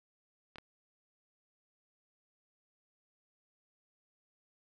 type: clicks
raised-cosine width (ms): 0.3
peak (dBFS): -30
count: 2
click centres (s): 0.558 / 0.584
effects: none